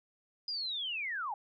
sine linear sweep, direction down, 4978 to 773 Hz, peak -34 dBFS, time 0.48-1.34 s, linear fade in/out 2 ms, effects none

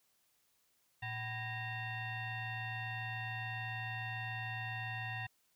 sine tone with frequency modulation, 987.8 Hz, B5, in tune, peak -38 dBFS, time 1.02-5.27 s, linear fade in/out 10 ms, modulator 873 Hz, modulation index 2.1, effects white hiss -75 dBFS RMS until 5.55 s

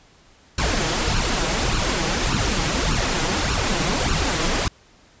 pink noise with flanger, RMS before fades -21 dBFS, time 0.58-4.68 s, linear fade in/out 2 ms, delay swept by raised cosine 0.71 to 6.31 ms, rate 1.7 Hz, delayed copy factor +0.7, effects pink hiss -53 dBFS RMS until 5.2 s + resampled to 16000 Hz

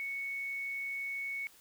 sine tone, 2217 Hz, C#7, in tune, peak -35 dBFS, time 0-1.47 s, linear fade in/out 0 ms, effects white hiss -60 dBFS RMS until 1.6 s

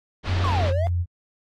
pink low-pass noise, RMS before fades -30 dBFS, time 0.23-0.73 s, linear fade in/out 50 ms, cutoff 4400 Hz, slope 24 dB/octave
sine tone with pitch glide, 91 to 87.24 Hz, F#2 to F2, -28 to -1 cents, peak -20 dBFS, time 0.26-1.06 s, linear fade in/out 50 ms, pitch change -73 cents, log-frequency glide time 0.38-0.93 s
triangle exponential two-way sweep, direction down then up, 1174.7 to 520 to 708 Hz, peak -23 dBFS, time 0.44-0.87 s, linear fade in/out 0 ms, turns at 0.71 s
effects AAC 48 kbps

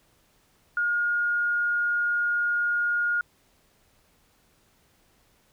sine tone, 1427 Hz, F6, 37 cents sharp, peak -22 dBFS, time 0.77-3.21 s, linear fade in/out 2 ms, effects pink hiss -64 dBFS RMS until 5.52 s

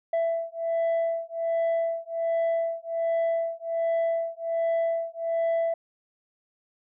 sine beating tone pair, 664 / 665.3 Hz, E5 / E5, +12 / +16 cents, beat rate 1.3 Hz, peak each -25 dBFS, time 0.13-5.74 s, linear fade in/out 5 ms, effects tanh soft clip ceiling -21 dBFS

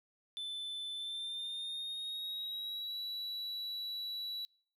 triangle tone with pitch glide, 3520 to 3928 Hz, A7 to B7, 0 to -10 cents, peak -37 dBFS, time 0.37-4.45 s, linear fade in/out 0 ms, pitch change +190 cents, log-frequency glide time 0.95-2.99 s, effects noise-tail reverb RT60 0.5 s tail -26 dB re dry

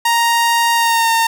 sawtooth tone with pitch glide, 933 to 913.3 Hz, A#5 to A#5, +1 to -36 cents, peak -8 dBFS, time 0.05-1.27 s, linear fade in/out 5 ms, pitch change -37 cents, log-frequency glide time 0.74-1.1 s, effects none

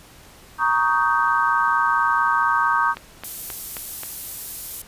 sine chord, Eb dominant seventh, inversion second, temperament just, 933.4 / 1120.1 / 1244.5 / 1555.6 Hz, Bb5 / Db6 / Eb6 / G6, +2 / +18 / 0 / -14 cents, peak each -22 dBFS, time 0.58-2.95 s, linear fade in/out 50 ms
click train, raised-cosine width 0.3 ms, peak -16 dBFS, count 5, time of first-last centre 2.97-4.034 s, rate 3.76 Hz
violet noise, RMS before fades -29 dBFS, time 3.24-4.82 s, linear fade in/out 5 ms
effects pink hiss -47 dBFS RMS until 4.87 s + resampled to 32000 Hz

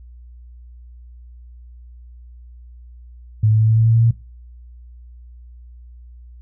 sine tone with pitch steps, 107.9 / 108.96 / 110.04 / 111.13 / 112.22 / 113.33 / 114.45 / 115.58 Hz, A2 / A2 / A2 / A2 / A2 / A#2 / A#2 / A#2, -33 / -16 / +1 / +18 / +35 / -48 / -31 / -14 cents, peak -11 dBFS, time 3.43-4.11 s, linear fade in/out 5 ms, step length 85 ms, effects noise-tail reverb RT60 0.3 s tail -18 dB re dry + added 60 Hz sine -38 dBFS peak until 6.41 s

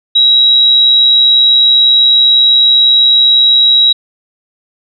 sine tone, 3858 Hz, B7, 41 cents flat, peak -4 dBFS, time 0.15-3.93 s, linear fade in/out 10 ms, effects none

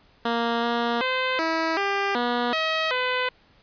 10% pulse tone with pitch steps, 233.4 / 235.8 / 515 / 324.7 / 398 / 241.9 / 638 / 504 Hz, A#3 / A#3 / C5 / E4 / G4 / B3 / D#5 / B4, +2 / +20 / -28 / -26 / +26 / -36 / +43 / +35 cents, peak -14 dBFS, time 0.25-3.29 s, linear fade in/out 5 ms, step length 380 ms, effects pink hiss -58 dBFS RMS until 3.62 s + resampled to 11025 Hz

